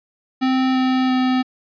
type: tone with pitch steps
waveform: square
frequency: 260.2 / 258.3 / 256.3 Hz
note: C4 / C4 / C4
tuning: -9 / -22 / -36 cents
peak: -16 dBFS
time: 0.41-1.43 s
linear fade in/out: 20 ms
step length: 340 ms
effects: resampled to 11025 Hz